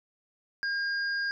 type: tone pair together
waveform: sine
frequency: 1614 / 4870 Hz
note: G#6 / D#8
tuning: -50 / -38 cents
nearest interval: octave + perfect fifth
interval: 1912 cents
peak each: -28 / -37 dBFS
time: 0.63-1.31 s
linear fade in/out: 0 ms
effects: none